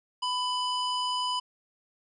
harmonic tone, 997 Hz, B5, 16 cents sharp, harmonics 1 / 3 / 5 / 7 / 9, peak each -29 / -32 / -36 / -49 / -47 dBFS, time 0.22-1.4 s, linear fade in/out 10 ms, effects none

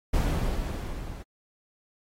brown noise with level ramp, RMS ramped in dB -23 to -39 dBFS, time 0.13-1.23 s, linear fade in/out 10 ms, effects AAC 48 kbps

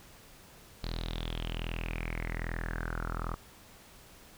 sawtooth tone with low-pass filter sweep, 41.23 Hz, E1, 1 cent sharp, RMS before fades -36 dBFS, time 0.83-3.35 s, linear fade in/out 10 ms, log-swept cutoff 4300 to 1200 Hz, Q 8, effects pink hiss -55 dBFS RMS until 4.37 s

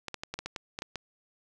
clicks, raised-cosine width 0.2 ms, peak -18 dBFS, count 10, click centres 0.083 / 0.143 / 0.235 / 0.34 / 0.39 / 0.46 / 0.562 / 0.789 / 0.821 / 0.957 s, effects none

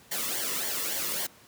white noise with flanger, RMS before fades -31 dBFS, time 0.11-1.27 s, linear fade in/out 10 ms, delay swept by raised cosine 0.77 to 1.32 ms, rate 3.6 Hz, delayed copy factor -0.65, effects pink hiss -55 dBFS RMS until 1.47 s + high-pass 100 Hz 12 dB/octave

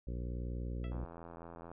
harmonic tone, 60.3 Hz, B1, 41 cents flat, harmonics 1 / 2 / 3 / 4 / 5 / 6 / 7 / 8 / 9, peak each -38 / -44 / -48 / -50 / -52 / -54 / -55 / -56 / -57 dBFS, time 0.07-1.05 s, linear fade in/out 5 ms
10% pulse tone with exponential decay, 660 Hz, E5, 2 cents sharp, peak -38 dBFS, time 0.84-1.01 s, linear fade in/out 1 ms, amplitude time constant 35 ms
click train, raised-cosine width 1 ms, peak -35 dBFS, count 68, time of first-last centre 0.92-1.716 s, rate 84.2 Hz
effects resampled to 8000 Hz

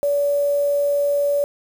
sine tone with quantisation, 572 Hz, D5, 46 cents flat, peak -16 dBFS, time 0.03-1.44 s, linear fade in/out 0 ms, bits 6, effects none

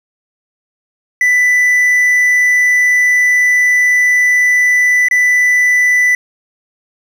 triangle tone with dropouts, 1986 Hz, B6, 9 cents sharp, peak -6 dBFS, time 1.21-6.15 s, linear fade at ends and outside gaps 2 ms, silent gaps 5.085-5.111 s, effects 8-bit

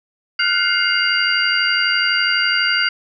sine tone cluster, 1404 / 1496 / 2117 / 2821 / 4722 Hz, F6 / F#6 / C7 / F7 / D8, +9 / +19 / +20 / +17 / +9 cents, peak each -21 dBFS, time 0.39-2.89 s, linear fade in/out 5 ms, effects none

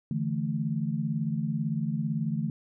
sine chord, D suspended second, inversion none, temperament equal, 146.83 / 164.81 / 220 Hz, D3 / E3 / A3, 0 / 0 / 0 cents, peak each -31 dBFS, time 0.11-2.5 s, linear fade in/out 2 ms, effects none

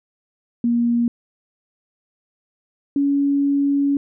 sine tone pair in turn, 236.7 / 281.5 Hz, A#3 / C#4, +27 / +27 cents, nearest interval minor third, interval 300 cents, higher second, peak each -15 dBFS, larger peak neither, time 0.64-1.08 / 2.96-3.97 s, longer second, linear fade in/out 2 ms, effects none

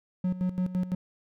triangle tone with tremolo, 182.7 Hz, F#3, 22 cents flat, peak -22 dBFS, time 0.24-0.95 s, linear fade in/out 5 ms, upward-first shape square, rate 5.9 Hz, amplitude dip 75%, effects none

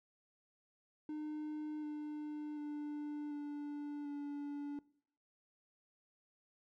triangle tone with pitch steps, 303.8 / 299.8 / 295.8 / 291.9 / 288.1 Hz, D#4 / D4 / D4 / D4 / D4, -41 / +36 / +13 / -10 / -33 cents, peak -38 dBFS, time 1.09-4.79 s, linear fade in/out 2 ms, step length 740 ms, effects noise-tail reverb RT60 0.6 s tail -21 dB re dry

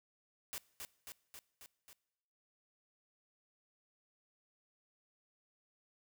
white noise with echo, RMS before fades -43 dBFS, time 0.53-0.58 s, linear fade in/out 0 ms, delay 270 ms, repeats 5, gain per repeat -3 dB, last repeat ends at 1.93 s, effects noise-tail reverb RT60 1.0 s tail -22 dB re dry

